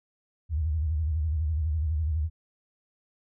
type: tone with vibrato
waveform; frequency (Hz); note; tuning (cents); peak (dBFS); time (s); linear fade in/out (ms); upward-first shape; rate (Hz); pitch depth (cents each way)
sine; 77.78; D#2; 0; -24; 0.49-2.3; 50; square; 12; 100
effects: none